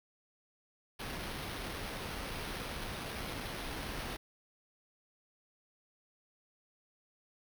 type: noise with sample-and-hold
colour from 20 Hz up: pink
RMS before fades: -41 dBFS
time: 0.99-4.17 s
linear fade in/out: 10 ms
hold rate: 7350 Hz
effects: none